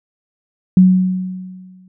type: tone with exponential decay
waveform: sine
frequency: 185 Hz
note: F#3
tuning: in tune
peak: -3 dBFS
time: 0.77-1.88 s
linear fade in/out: 2 ms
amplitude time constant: 240 ms
effects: none